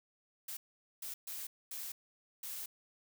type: noise bursts at uneven times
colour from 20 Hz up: blue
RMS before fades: -43 dBFS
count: 5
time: 0.48-0.57 / 1.02-1.14 / 1.27-1.47 / 1.71-1.92 / 2.43-2.66 s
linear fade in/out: 5 ms
effects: none